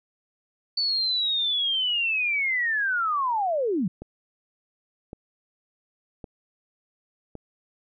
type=linear sweep; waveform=sine; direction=down; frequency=4513 to 159.3 Hz; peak=-22 dBFS; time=0.77-3.88 s; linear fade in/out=5 ms
type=click train; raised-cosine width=2 ms; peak=-24 dBFS; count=4; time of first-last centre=4.02-7.353 s; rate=0.9 Hz
effects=none